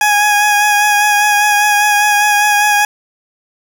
20% pulse tone with vibrato, 830.6 Hz, G#5, in tune, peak -4 dBFS, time 0.01-2.85 s, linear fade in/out 2 ms, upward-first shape sine, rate 5 Hz, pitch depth 20 cents each way, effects none

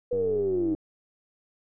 sine linear sweep, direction down, 493.9 to 306.2 Hz, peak -23 dBFS, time 0.11-0.75 s, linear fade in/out 10 ms
click train, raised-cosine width 2 ms, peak -26 dBFS, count 61, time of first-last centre 0.13-0.749 s, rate 96.9 Hz
effects none

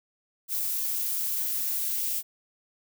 violet noise with high-pass filter sweep, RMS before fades -29 dBFS, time 0.48-2.23 s, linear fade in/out 50 ms, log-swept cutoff 350 to 2500 Hz, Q 1.2, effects none

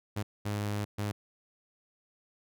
sawtooth tone bursts at uneven times, 103.5 Hz, G#2, 5 cents flat, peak -27 dBFS, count 3, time 0.16-0.23 / 0.45-0.85 / 0.98-1.12 s, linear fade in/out 10 ms, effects none

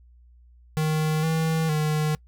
square tone with pitch steps, 155.6 / 160.8 / 153.1 Hz, D#3 / E3 / D#3, 0 / -43 / -28 cents, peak -22 dBFS, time 0.77-2.15 s, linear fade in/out 0 ms, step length 460 ms, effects noise-tail reverb RT60 0.1 s tail -24 dB re dry + added 60 Hz sine -50 dBFS peak until 2.27 s

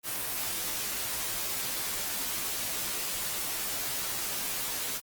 white noise with comb filter, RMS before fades -33 dBFS, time 0.03-5.01 s, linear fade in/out 50 ms, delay 13 ms, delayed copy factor -0.85, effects Opus 32 kbps

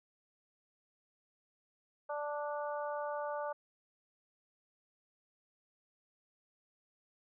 harmonic tone, 293.7 Hz, D4, in tune, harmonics 2 / 3 / 4 / 5, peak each -38 / -41 / -44 / -48 dBFS, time 2.09-3.53 s, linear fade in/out 10 ms, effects none

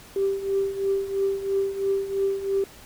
sine tone with tremolo, 392 Hz, G4, in tune, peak -18 dBFS, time 0.16-2.64 s, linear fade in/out 2 ms, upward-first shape triangle, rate 3 Hz, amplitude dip 80%, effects tanh soft clip ceiling -14 dBFS + pink hiss -47 dBFS RMS until 2.85 s

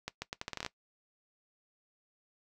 accelerating click train, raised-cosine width 0.2 ms, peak -19 dBFS, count 11, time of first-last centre 0.08-0.663 s, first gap 140 ms, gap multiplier 0.78, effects noise-tail reverb RT60 0.1 s tail -18 dB re dry

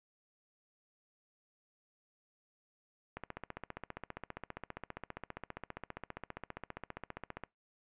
click train, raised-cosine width 0.5 ms, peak -26 dBFS, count 65, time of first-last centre 3.17-7.437 s, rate 15 Hz, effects noise-tail reverb RT60 0.2 s tail -24 dB re dry + resampled to 8000 Hz

